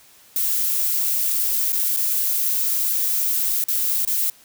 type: noise with dropouts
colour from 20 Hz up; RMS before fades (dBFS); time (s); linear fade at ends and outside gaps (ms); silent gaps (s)
violet; -21; 0.36-4.3; 2; 1.722-1.728 / 1.965-1.97 / 3.64-3.684 / 4.051-4.074
effects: white hiss -51 dBFS RMS until 4.44 s